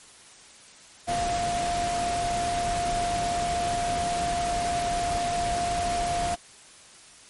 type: tone in noise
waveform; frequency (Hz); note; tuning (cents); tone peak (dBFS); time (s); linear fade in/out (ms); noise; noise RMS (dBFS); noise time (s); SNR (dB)
sine; 698.5; F5; 0; -25; 1.07-6.36; 20; pink; -32; 1.07-6.36; +4
effects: white hiss -50 dBFS RMS until 7.29 s + MP3 48 kbps